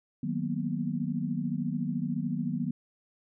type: chord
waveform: sine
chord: B major seventh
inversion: first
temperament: equal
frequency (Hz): 155.56 / 185 / 233.1 / 246.9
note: D#3 / F#3 / A#3 / B3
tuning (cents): 0 / 0 / 0 / 0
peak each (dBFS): -34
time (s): 0.23-2.71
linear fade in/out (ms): 5
effects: none